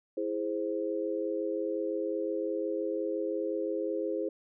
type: chord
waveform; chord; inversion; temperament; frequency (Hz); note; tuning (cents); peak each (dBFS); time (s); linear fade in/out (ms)
sine; E augmented; none; equal; 329.6 / 415.3 / 523.3; E4 / G#4 / B#4; 0 / 0 / 0; -34; 0.17-4.29; 5
effects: none